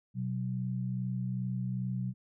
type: tone pair together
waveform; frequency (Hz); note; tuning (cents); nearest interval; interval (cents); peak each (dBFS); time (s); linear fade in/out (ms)
sine; 125.4 / 187.89; B2 / F#3; +27 / +27; perfect fifth; 700; -33 / -35; 0.14-2.14; 50
effects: none